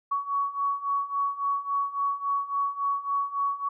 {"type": "beating tone pair", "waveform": "sine", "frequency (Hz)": [1120, 1123.6], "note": ["C#6", "C#6"], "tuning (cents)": [18, 23], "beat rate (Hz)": 3.6, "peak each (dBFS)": [-30, -27], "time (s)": [0.11, 3.69], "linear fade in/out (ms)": 10, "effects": []}